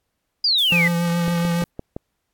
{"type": "exponential sweep", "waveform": "sine", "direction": "down", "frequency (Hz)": [4978, 1931], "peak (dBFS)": -15, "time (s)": [0.44, 0.88], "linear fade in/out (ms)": 5}
{"type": "noise with exponential decay", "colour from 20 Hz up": "violet", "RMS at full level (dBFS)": -30, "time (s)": [0.58, 1.69], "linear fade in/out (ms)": 5, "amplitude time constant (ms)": 240}
{"type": "tone with vibrato", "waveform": "square", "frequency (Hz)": 171.4, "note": "F3", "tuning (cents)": -32, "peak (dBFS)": -19, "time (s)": [0.72, 1.64], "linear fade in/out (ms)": 2, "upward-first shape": "triangle", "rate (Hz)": 7.1, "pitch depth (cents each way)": 22}
{"type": "click train", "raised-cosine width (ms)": 2, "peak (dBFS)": -15, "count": 5, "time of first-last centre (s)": [1.28, 1.965], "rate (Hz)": 5.84}
{"effects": ["pink hiss -75 dBFS RMS until 2.33 s", "AAC 64 kbps"]}